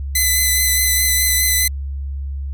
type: tone with vibrato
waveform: 5% pulse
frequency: 2017 Hz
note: B6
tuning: 36 cents sharp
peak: -4 dBFS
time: 0.15-1.68 s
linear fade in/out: 5 ms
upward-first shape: triangle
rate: 4.8 Hz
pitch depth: 18 cents each way
effects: added 69 Hz sine -22 dBFS peak until 2.53 s